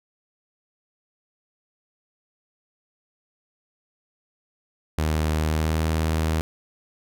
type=tone with pitch glide; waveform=sawtooth; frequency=77.78 to 79.55 Hz; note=D#2 to D#2; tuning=0 to +39 cents; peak=-17 dBFS; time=4.98-6.41 s; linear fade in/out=0 ms; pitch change=+39 cents; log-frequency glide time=5.48-5.8 s; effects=none